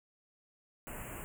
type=band-stop noise; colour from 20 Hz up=pink; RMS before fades=-44 dBFS; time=0.87-1.24 s; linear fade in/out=0 ms; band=2900 to 7100 Hz; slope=96 dB/octave; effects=none